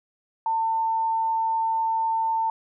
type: tone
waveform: sine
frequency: 898 Hz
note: A5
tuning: 35 cents sharp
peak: -21 dBFS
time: 0.46-2.5 s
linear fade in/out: 2 ms
effects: none